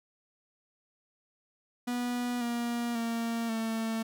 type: tone with pitch steps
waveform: 45% pulse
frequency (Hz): 244.2 / 237.4 / 230.8 / 224.3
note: B3 / A#3 / A#3 / A3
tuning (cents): -19 / +32 / -17 / +34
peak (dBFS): -30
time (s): 1.87-4.03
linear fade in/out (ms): 10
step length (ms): 540
effects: none